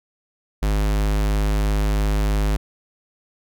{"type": "tone", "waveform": "square", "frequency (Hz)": 51.5, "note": "G#1", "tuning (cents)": -14, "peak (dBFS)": -18, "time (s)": [0.62, 2.57], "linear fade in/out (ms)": 10, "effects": []}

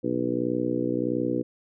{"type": "harmonic tone with a mistuned harmonic", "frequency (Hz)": 61.5, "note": "B1", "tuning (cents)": -7, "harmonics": [2, 3, 4, 5, 6, 7, 8], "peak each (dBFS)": [-36, -37, -30, -28, -31, -35, -31], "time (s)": [0.03, 1.43], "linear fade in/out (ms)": 20, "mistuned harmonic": 2, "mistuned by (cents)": 27, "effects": []}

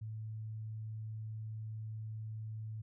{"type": "tone", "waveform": "sine", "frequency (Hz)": 109.4, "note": "A2", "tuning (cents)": -9, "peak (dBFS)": -40, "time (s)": [0.01, 2.82], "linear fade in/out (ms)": 10, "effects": []}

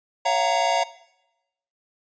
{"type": "chord", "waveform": "square", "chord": "Gb major seventh", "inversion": "second", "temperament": "equal with one note detuned", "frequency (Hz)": [554.4, 680.9, 740, 932.3], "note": ["Db5", "F5", "Gb5", "Bb5"], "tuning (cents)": [0, -44, 0, 0], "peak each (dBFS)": [-29, -25, -26, -24], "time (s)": [0.25, 0.84], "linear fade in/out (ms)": 10, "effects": ["noise-tail reverb RT60 0.9 s tail -18 dB re dry", "resampled to 16000 Hz"]}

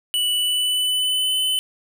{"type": "tone with pitch glide", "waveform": "square", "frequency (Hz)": [2960, 3026], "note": ["F#7", "F#7"], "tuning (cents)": [0, 38], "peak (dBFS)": -19, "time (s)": [0.14, 1.59], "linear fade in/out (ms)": 0, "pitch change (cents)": 38, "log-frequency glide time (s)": [0.3, 1.37], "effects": []}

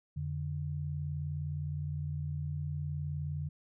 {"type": "tone pair together", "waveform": "sine", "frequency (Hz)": [87.31, 146.83], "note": ["F2", "D3"], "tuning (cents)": [0, 0], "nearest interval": "major sixth", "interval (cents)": 900, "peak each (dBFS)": [-38, -35], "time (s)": [0.16, 3.49], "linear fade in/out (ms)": 10, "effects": []}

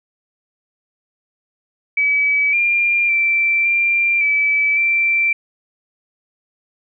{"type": "tone with pitch steps", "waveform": "sine", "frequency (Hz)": [2287, 2395, 2343, 2375, 2303, 2346], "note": ["D7", "D7", "D7", "D7", "D7", "D7"], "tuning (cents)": [-47, 33, -5, 19, -34, -2], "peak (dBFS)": -13, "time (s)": [1.97, 5.33], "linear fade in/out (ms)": 5, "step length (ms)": 560, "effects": []}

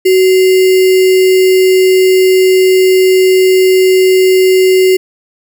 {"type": "tone with sample-and-hold", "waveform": "sine", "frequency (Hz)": 374.3, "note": "F#4", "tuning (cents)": 20, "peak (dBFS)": -4, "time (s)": [0.05, 4.97], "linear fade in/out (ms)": 10, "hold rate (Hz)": 2450, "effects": []}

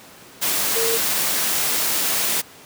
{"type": "tone in noise", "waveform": "sine", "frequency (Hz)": 456, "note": "A#4", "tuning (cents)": -38, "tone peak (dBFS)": -22, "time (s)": [0.75, 0.98], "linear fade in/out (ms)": 20, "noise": "white", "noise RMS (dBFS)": -21, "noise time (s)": [0.41, 2.42], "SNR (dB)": -4, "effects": ["pink hiss -44 dBFS RMS until 2.65 s", "high-pass 150 Hz 12 dB/octave"]}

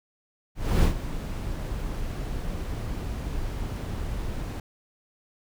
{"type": "noise with ADSR envelope", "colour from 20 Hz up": "brown", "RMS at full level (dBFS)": -18, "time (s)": [0.55, 4.6], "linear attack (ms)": 290, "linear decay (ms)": 90, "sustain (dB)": -13, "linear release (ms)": 4, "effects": []}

